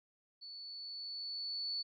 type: tone with level ramp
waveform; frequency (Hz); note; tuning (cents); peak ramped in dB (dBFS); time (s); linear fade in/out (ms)
sine; 4453; C#8; +7; -47 to -35; 0.41-1.83; 20
effects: none